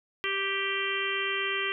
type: harmonic tone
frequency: 392 Hz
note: G4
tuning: in tune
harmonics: 1 / 3 / 4 / 5 / 6 / 7 / 8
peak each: -35 / -36 / -37 / -33 / -35 / -35 / -35 dBFS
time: 0.24-1.72 s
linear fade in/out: 0 ms
effects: none